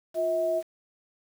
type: tone pair together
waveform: sine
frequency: 353.2 / 644.8 Hz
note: F4 / E5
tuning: +20 / -38 cents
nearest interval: minor seventh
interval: 1042 cents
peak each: -32 / -24 dBFS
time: 0.14-0.63 s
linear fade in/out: 50 ms
effects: 8-bit